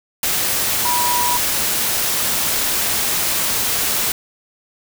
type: tone in noise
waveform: sine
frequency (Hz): 971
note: B5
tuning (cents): -30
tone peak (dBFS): -18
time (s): 0.85-1.37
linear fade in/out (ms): 2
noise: white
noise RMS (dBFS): -19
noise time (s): 0.23-4.12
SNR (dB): -2
effects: none